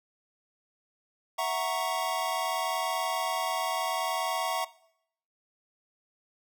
square chord, F# dominant seventh, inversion third, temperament equal, 659.3 / 740 / 932.3 / 1108.7 Hz, E5 / F#5 / A#5 / C#6, 0 / 0 / 0 / 0 cents, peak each -34 dBFS, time 1.38-4.65 s, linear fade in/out 10 ms, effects noise-tail reverb RT60 0.7 s tail -19 dB re dry

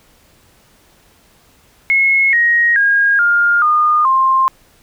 sine tone with pitch steps, 2174 / 1881.7 / 1628.7 / 1409.7 / 1220.1 / 1056.1 Hz, C#7 / A#6 / G#6 / F6 / D#6 / C6, -34 / +16 / -34 / +16 / -34 / +16 cents, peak -9 dBFS, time 1.9-4.48 s, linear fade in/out 0 ms, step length 430 ms, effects pink hiss -51 dBFS RMS until 4.82 s

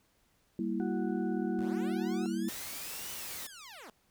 sine chord, E diminished, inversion first, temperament equal, 196 / 233.1 / 329.6 Hz, G3 / Bb3 / E4, 0 / 0 / 0 cents, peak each -35 dBFS, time 0.59-2.49 s, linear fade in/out 2 ms
harmonic tone, 370 Hz, F#4, in tune, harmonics 1 / 2 / 4, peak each -38 / -44 / -50 dBFS, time 0.8-2.26 s, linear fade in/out 0 ms
10% pulse linear two-way sweep, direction up then down, 45.66 to 3020 to 191.4 Hz, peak -39 dBFS, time 1.59-3.9 s, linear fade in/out 0 ms, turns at 3.12 s
white noise, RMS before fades -42 dBFS, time 2.48-3.47 s, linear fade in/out 5 ms
effects pink hiss -71 dBFS RMS until 4.1 s

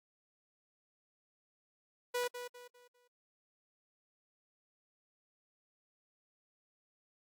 sawtooth tone with echo, 490 Hz, B4, 14 cents flat, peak -29 dBFS, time 2.14-2.28 s, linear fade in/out 10 ms, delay 200 ms, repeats 4, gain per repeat -9 dB, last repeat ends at 3.08 s, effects AAC 64 kbps

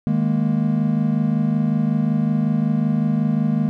triangle chord, D# suspended fourth, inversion none, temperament equal, 155.56 / 207.7 / 233.1 Hz, D#3 / G#3 / A#3, 0 / 0 / 0 cents, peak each -19 dBFS, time 0.07-3.69 s, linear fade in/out 0 ms, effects none

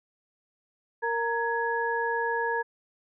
sine tone cluster, 465 / 927 / 1675 Hz, A#4 / A#5 / G#6, -4 / -10 / +14 cents, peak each -30 / -29 / -30 dBFS, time 1.02-2.63 s, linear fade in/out 20 ms, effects none

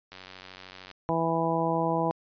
click train, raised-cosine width 0.2 ms, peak -26 dBFS, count 75, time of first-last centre 0.12-0.913 s, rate 93.3 Hz
harmonic tone, 164.81 Hz, E3, in tune, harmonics 1 / 2 / 3 / 4 / 5 / 6, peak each -31 / -31 / -31 / -31 / -31 / -31 dBFS, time 1.09-2.11 s, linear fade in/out 0 ms
effects resampled to 11025 Hz

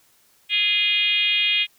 sine tone with frequency modulation, 2864 Hz, F7, 43 cents sharp, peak -17 dBFS, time 0.49-1.67 s, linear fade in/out 50 ms, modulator 394 Hz, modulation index 1.7, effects white hiss -59 dBFS RMS until 1.78 s

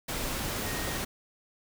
sine tone in noise, 1864.7 Hz, A#6, in tune, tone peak -41 dBFS, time 0.65-0.98 s, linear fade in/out 10 ms, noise pink, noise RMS -33 dBFS, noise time 0.08-1.05 s, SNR -11 dB, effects none

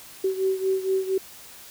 sine beating tone pair, 380 / 384.3 Hz, F#4 / G4, +46 / -34 cents, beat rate 4.3 Hz, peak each -23 / -27 dBFS, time 0.24-1.18 s, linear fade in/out 5 ms, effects white hiss -45 dBFS RMS until 1.7 s

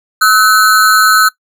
square ring-modulated tone, 1396.9 Hz, F6, in tune, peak -3 dBFS, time 0.21-1.29 s, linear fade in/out 10 ms, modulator 105 Hz, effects noise-tail reverb RT60 0.1 s tail -20 dB re dry

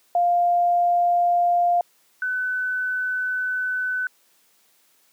sine tone pair in turn, 700 / 1505.3 Hz, F5 / F#6, +4 / +29 cents, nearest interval octave + minor second, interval 1325 cents, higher second, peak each -16 / -22 dBFS, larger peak first, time 0.15-1.81 / 2.22-4.07 s, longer second, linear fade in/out 2 ms, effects white hiss -61 dBFS RMS until 5.12 s + high-pass 200 Hz 12 dB/octave

